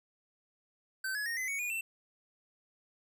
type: tone with pitch steps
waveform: square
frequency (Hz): 1541 / 1690.2 / 1853.9 / 2033 / 2230 / 2446 / 2683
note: G6 / G#6 / A#6 / B6 / C#7 / D#7 / E7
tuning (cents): -30 / +30 / -10 / +50 / +10 / -30 / +30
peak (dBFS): -34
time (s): 1.04-1.81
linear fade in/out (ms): 5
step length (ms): 110
effects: none